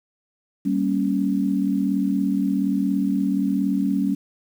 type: chord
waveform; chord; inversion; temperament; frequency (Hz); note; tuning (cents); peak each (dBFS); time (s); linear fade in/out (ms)
sine; G diminished; none; equal; 196 / 233.1 / 277.2; G3 / Bb3 / Db4; 0 / 0 / 0; -22 / -27 / -22; 0.65-4.15; 10
effects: 8-bit